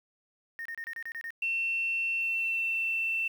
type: tone bursts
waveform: sine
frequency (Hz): 1841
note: A#6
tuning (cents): -22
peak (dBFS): -35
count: 8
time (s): 0.59-1.305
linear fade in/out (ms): 0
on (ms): 64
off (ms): 29
type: tone with pitch glide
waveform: sine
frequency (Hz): 2700 to 2681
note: E7 to E7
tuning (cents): +41 to +29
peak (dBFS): -27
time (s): 1.42-3.28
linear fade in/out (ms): 5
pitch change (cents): -12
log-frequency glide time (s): 2.2-2.96
effects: 9-bit